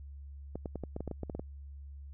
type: clicks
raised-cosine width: 2 ms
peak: -24 dBFS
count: 12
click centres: 0.556 / 0.658 / 0.757 / 0.837 / 0.964 / 1.006 / 1.077 / 1.113 / 1.233 / 1.298 / 1.35 / 1.395 s
effects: added 70 Hz sine -44 dBFS peak until 2.13 s